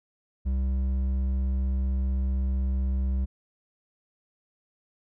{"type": "tone with hard clipping", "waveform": "sine", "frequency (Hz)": 65.41, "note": "C2", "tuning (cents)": 0, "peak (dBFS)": -25, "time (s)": [0.45, 3.26], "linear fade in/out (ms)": 20, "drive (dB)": 6, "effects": []}